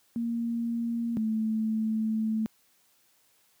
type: tone pair in turn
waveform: sine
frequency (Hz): 233.1 / 219.5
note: A#3 / A3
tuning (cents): 0 / -4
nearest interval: minor second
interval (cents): 104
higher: first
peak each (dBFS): -27 / -25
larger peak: second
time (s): 0.16-1.17 / 1.17-2.46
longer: second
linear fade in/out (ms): 0
effects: white hiss -66 dBFS RMS until 3.6 s + high-pass 100 Hz 12 dB/octave